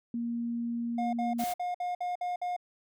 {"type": "tone", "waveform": "sine", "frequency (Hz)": 235.1, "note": "A#3", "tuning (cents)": 15, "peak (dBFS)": -30, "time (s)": [0.14, 1.44], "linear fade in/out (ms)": 2}
{"type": "tone bursts", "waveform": "triangle", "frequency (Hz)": 715, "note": "F5", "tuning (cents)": 41, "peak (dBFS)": -28, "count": 8, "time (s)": [0.98, 2.565], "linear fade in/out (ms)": 5, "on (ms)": 150, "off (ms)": 55}
{"type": "noise", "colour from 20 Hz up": "white", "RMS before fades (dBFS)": -41, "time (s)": [1.38, 1.54], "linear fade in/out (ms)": 20}
{"effects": []}